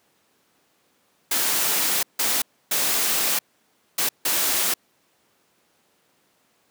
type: noise bursts at uneven times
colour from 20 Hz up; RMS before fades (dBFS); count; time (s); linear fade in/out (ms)
white; -22; 5; 1.31-2.03 / 2.19-2.42 / 2.71-3.39 / 3.98-4.09 / 4.25-4.74; 5
effects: pink hiss -64 dBFS RMS until 6.7 s + high-pass 200 Hz 12 dB/octave